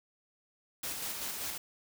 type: noise with tremolo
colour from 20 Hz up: white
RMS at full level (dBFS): -37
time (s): 0.83-1.58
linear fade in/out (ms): 5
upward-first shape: square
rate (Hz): 5.2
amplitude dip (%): 30
effects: none